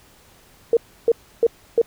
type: tone bursts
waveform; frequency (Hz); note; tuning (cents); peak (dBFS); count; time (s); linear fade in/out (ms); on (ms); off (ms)
sine; 463.9; A#4; -8; -11; 4; 0.73-1.816; 2; 39; 310
effects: pink hiss -52 dBFS RMS until 1.86 s